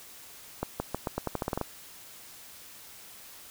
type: accelerating click train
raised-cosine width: 1 ms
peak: -15 dBFS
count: 12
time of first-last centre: 0.63-1.613 s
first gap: 170 ms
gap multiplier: 0.86
effects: white hiss -49 dBFS RMS until 3.5 s